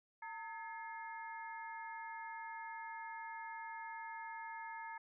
harmonic tone with a mistuned harmonic, 426.4 Hz, G#4, 46 cents sharp, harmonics 2 / 3 / 4 / 5, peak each -46 / -57 / -51 / -54 dBFS, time 0.22-4.98 s, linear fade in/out 5 ms, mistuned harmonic 2, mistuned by +110 cents, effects none

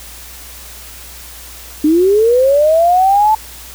sine linear sweep, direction up, 293.7 to 880 Hz, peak -7 dBFS, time 1.84-3.35 s, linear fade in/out 5 ms, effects added 60 Hz sine -37 dBFS peak until 3.74 s + white hiss -34 dBFS RMS until 3.74 s

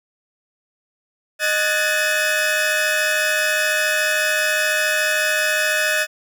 40% pulse tone cluster, 618 / 1476 / 1695 / 1789 / 2545 Hz, D#5 / F#6 / G#6 / A6 / D#7, -12 / -5 / +35 / +28 / +39 cents, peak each -23 dBFS, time 1.39-6.07 s, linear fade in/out 50 ms, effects none

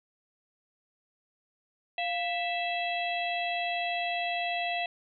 harmonic tone with a mistuned harmonic, 659.3 Hz, E5, in tune, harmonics 1 / 3 / 4 / 5 / 6, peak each -31 / -38 / -34 / -39 / -43 dBFS, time 1.98-4.86 s, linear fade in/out 2 ms, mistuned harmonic 1, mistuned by +100 cents, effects none

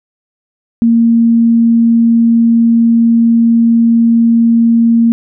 sine tone, 231.1 Hz, A#3, 15 cents flat, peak -5 dBFS, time 0.82-5.12 s, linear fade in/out 0 ms, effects none

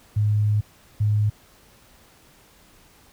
sine tone bursts at uneven times, 105.2 Hz, G#2, 23 cents sharp, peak -17 dBFS, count 2, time 0.16-0.61 / 1-1.3 s, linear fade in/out 10 ms, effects pink hiss -54 dBFS RMS until 3.12 s

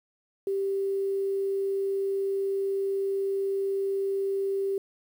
sine tone with quantisation, 392 Hz, G4, in tune, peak -25 dBFS, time 0.47-4.78 s, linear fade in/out 2 ms, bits 9, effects none

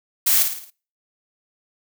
blue noise with echo, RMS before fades -17 dBFS, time 0.26-0.43 s, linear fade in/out 10 ms, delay 55 ms, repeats 5, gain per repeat -6 dB, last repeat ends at 0.705 s, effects noise-tail reverb RT60 0.4 s tail -25 dB re dry

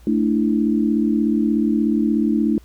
sine chord, A suspended fourth, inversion none, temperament just, 220 / 293.3 / 330 Hz, A3 / D4 / E4, 0 / -2 / +2 cents, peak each -18 / -20 / -22 dBFS, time 0.07-2.58 s, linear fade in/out 2 ms, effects added 59 Hz sine -43 dBFS peak until 2.64 s + pink hiss -55 dBFS RMS until 2.64 s

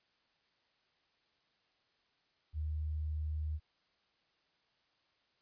sine tone, 76.8 Hz, D#2, 22 cents flat, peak -34 dBFS, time 2.53-3.6 s, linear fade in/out 50 ms, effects white hiss -75 dBFS RMS until 5.41 s + resampled to 11025 Hz

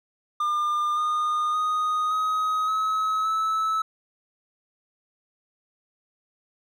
triangle tone with pitch steps, 1203 / 1222.6 / 1242.5 / 1262.8 / 1283.4 / 1304.3 Hz, D6 / D#6 / D#6 / D#6 / E6 / E6, +41 / -31 / -3 / +25 / -47 / -19 cents, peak -20 dBFS, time 0.4-3.82 s, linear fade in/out 5 ms, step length 570 ms, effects none

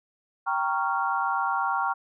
sine chord, G half-diminished seventh, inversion none, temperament equal with one note detuned, 784 / 932.3 / 1108.7 / 1385.7 Hz, G5 / Bb5 / Db6 / F6, 0 / 0 / 0 / -14 cents, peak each -29 dBFS, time 0.46-1.94 s, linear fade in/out 20 ms, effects none

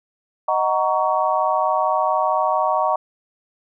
sine chord, D# minor seventh, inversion none, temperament just, 622.3 / 746.7 / 933.4 / 1120.1 Hz, D#5 / F#5 / A#5 / C#6, 0 / +16 / +2 / +18 cents, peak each -22 dBFS, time 0.48-2.96 s, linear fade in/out 5 ms, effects none

